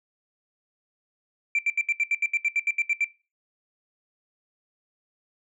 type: tone bursts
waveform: sine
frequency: 2349 Hz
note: D7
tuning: in tune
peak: -19 dBFS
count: 14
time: 1.55-3.044 s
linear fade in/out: 2 ms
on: 38 ms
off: 74 ms
effects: noise-tail reverb RT60 0.3 s tail -19 dB re dry + tanh soft clip ceiling -17 dBFS